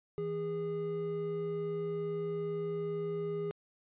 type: tone pair together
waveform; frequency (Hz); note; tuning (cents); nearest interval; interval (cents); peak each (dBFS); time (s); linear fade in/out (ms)
triangle; 162.55 / 410; E3 / G#4; -24 / -22; octave + major third; 1602; -38 / -32; 0.18-3.51; 0
effects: resampled to 8000 Hz